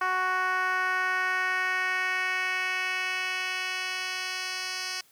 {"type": "tone with band-pass filter sweep", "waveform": "10% pulse", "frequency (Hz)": 370.5, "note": "F#4", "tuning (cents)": 2, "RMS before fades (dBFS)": -29, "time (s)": [0.01, 5.01], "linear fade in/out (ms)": 5, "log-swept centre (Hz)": [1200, 4400], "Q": 1.8, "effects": ["white hiss -61 dBFS RMS until 5.11 s"]}